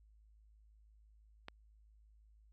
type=click; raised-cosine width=0.3 ms; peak=-29 dBFS; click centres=1.484 s; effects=added 53 Hz sine -62 dBFS peak until 2.52 s